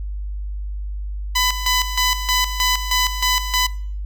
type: tone with tremolo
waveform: 10% pulse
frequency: 1001 Hz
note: B5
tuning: 23 cents sharp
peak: -7 dBFS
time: 1.35-3.67 s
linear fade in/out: 10 ms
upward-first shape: square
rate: 3.2 Hz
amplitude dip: 70%
effects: noise-tail reverb RT60 0.5 s tail -21 dB re dry + added 50 Hz sine -24 dBFS peak until 4.05 s